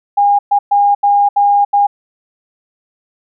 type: tone bursts at uneven times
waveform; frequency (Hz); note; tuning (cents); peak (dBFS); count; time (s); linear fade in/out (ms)
sine; 812; G#5; -39; -7; 6; 0.17-0.39 / 0.51-0.59 / 0.71-0.95 / 1.03-1.29 / 1.36-1.65 / 1.73-1.87; 10
effects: none